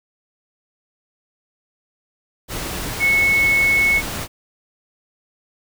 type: tone in noise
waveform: sine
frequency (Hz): 2200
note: C#7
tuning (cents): -14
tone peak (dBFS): -13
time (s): 2.99-4.02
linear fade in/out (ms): 50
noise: pink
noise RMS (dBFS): -27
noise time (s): 2.48-4.28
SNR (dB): +11
effects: none